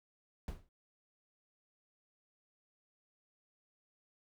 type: noise with exponential decay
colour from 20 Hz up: brown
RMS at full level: -36 dBFS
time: 0.48-0.69 s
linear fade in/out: 1 ms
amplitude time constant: 44 ms
effects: none